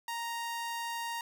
sawtooth tone, 932.3 Hz, A#5, in tune, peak -31 dBFS, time 0.08-1.21 s, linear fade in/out 2 ms, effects none

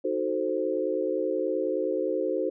sine chord, D# diminished seventh, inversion none, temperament equal, 311.1 / 370 / 440 / 523.3 Hz, D#4 / F#4 / A4 / C5, 0 / 0 / 0 / 0 cents, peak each -32 / -30 / -31 / -29 dBFS, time 0.04-2.5 s, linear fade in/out 10 ms, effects none

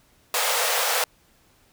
pink high-pass noise, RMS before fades -23 dBFS, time 0.34-1.04 s, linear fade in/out 2 ms, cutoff 460 Hz, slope 96 dB/octave, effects pink hiss -60 dBFS RMS until 1.72 s

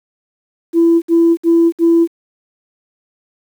sine tone bursts, 334.8 Hz, E4, 27 cents sharp, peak -6 dBFS, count 4, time 0.73-2.076 s, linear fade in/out 50 ms, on 290 ms, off 62 ms, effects tanh soft clip ceiling -3 dBFS + 7-bit

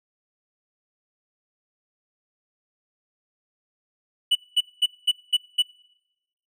triangle tone bursts, 2960 Hz, F#7, in tune, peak -14 dBFS, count 6, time 4.31-5.624 s, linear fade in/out 10 ms, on 44 ms, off 210 ms, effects noise-tail reverb RT60 1.0 s tail -26 dB re dry

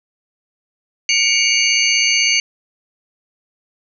sine tone cluster, 2208 / 2324 / 2845 / 4500 / 6240 Hz, C#7 / D7 / F7 / C#8 / G8, -7 / -19 / +31 / +25 / -9 cents, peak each -19 dBFS, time 1.09-2.4 s, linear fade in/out 2 ms, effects none

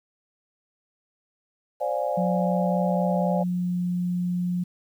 sine chord, D half-diminished seventh, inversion third, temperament equal with one note detuned, 523.3 / 587.3 / 704.9 / 830.6 Hz, C5 / D5 / F5 / Ab5, 0 / 0 / +16 / 0 cents, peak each -29 / -27 / -30 / -31 dBFS, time 1.8-3.44 s, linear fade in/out 20 ms
sine tone with pitch glide, 180.8 to 177.9 Hz, F#3 to F3, -40 to +32 cents, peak -23 dBFS, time 2.17-4.64 s, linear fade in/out 10 ms, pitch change -28 cents, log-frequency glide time 2.88-3.81 s
effects 9-bit

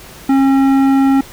sine tone with tanh clipping, 271 Hz, C#4, 39 cents flat, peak -10 dBFS, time 0.29-1.21 s, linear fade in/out 5 ms, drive 13 dB, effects pink hiss -36 dBFS RMS until 1.32 s

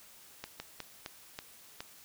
slowing click train, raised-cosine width 0.2 ms, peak -22 dBFS, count 6, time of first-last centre 0.44-1.805 s, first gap 160 ms, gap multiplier 1.27, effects white hiss -56 dBFS RMS until 2.04 s

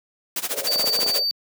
white noise with tremolo, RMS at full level -24 dBFS, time 0.36-1.2 s, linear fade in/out 2 ms, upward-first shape sine, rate 14 Hz, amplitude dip 90%
white band-pass noise, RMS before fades -34 dBFS, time 0.49-1.25 s, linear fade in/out 50 ms, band 450 to 620 Hz, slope 48 dB/octave
triangle tone, 4605 Hz, D8, 35 cents flat, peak -19 dBFS, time 0.67-1.31 s, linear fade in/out 0 ms
clicks, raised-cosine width 1 ms, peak -16 dBFS, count 8, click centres 0.759 / 0.796 / 0.842 / 0.876 / 0.99 / 1.031 / 1.064 / 1.097 s
effects high-pass 200 Hz 12 dB/octave

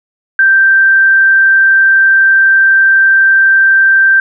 sine tone, 1568 Hz, G6, in tune, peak -4 dBFS, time 0.39-4.2 s, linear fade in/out 2 ms, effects none

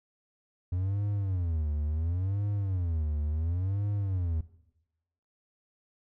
triangle tone with vibrato, 87.31 Hz, F2, in tune, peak -25 dBFS, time 0.72-4.41 s, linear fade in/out 5 ms, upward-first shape sine, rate 0.71 Hz, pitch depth 280 cents each way, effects noise-tail reverb RT60 0.9 s tail -18 dB re dry

